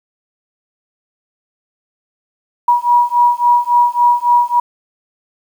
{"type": "beating tone pair", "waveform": "sine", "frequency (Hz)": [962, 965.6], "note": ["B5", "B5"], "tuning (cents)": [-46, -39], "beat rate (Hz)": 3.6, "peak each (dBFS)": -12, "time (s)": [2.68, 4.6], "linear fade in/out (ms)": 5, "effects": ["7-bit"]}